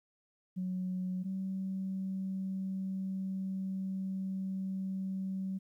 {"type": "tone pair in turn", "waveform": "sine", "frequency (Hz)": [184.1, 190.59], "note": ["F#3", "G3"], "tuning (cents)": [-8, -48], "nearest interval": "minor second", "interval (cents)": 60, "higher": "second", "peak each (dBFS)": [-32, -33], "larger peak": "first", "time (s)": [[0.56, 1.24], [1.24, 5.59]], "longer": "second", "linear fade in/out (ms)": 20, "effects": ["tanh soft clip ceiling -28 dBFS", "12-bit"]}